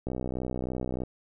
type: click train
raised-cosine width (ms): 2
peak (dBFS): -19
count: 62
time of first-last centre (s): 0.07-1.035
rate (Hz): 63.2
effects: none